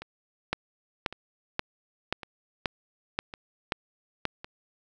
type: two click trains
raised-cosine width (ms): 0.3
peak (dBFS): -10 / -23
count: 8 / 5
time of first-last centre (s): 0.53-4.253 / 0.02-4.445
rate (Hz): 1.88 / 0.904
effects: none